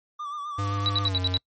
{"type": "tone with vibrato", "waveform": "triangle", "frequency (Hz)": 1174.7, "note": "D6", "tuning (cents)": 0, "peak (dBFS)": -29, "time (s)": [0.19, 1.07], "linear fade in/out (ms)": 10, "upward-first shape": "sine", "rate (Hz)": 7.7, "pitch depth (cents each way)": 53}
{"type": "tone with pitch glide", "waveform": "square", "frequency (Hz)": [100, 91.7], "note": ["G2", "F#2"], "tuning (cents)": [35, -15], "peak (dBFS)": -27, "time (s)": [0.58, 1.38], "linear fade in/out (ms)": 10, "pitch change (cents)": -150, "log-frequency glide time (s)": [1.05, 1.17]}
{"type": "tone bursts", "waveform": "sine", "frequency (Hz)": 3915, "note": "B7", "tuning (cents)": -16, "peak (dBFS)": -21, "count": 6, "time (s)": [0.86, 1.37], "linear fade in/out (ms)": 0, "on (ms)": 30, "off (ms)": 66}
{"effects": ["noise-tail reverb RT60 0.1 s tail -26 dB re dry", "MP3 32 kbps"]}